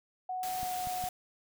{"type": "tone with pitch glide", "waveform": "sine", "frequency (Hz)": [740, 731.9], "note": ["F#5", "F#5"], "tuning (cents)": [0, -19], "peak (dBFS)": -33, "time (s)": [0.29, 1.09], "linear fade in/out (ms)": 5, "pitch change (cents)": -19, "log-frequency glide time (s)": [0.58, 0.68]}
{"type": "noise", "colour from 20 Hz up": "white", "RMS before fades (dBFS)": -42, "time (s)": [0.43, 1.09], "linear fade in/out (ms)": 2}
{"type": "clicks", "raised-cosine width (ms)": 5, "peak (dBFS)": -32, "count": 3, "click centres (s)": [0.631, 0.872, 1.04]}
{"effects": []}